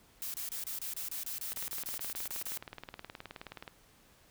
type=noise bursts; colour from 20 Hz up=blue; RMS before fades=-39 dBFS; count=16; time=0.22-2.575 s; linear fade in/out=0 ms; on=120 ms; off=29 ms
type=click train; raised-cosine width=0.3 ms; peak=-27 dBFS; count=42; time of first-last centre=1.52-3.678 s; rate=19 Hz
effects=pink hiss -63 dBFS RMS until 4.3 s